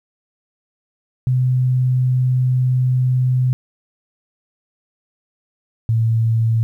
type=tone pair in turn; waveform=sine; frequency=127.3 / 113.41 Hz; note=C3 / A#2; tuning=-47 / -47 cents; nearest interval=major second; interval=200 cents; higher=first; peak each=-13 dBFS; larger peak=neither; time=1.27-3.53 / 5.89-6.63 s; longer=first; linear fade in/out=0 ms; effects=9-bit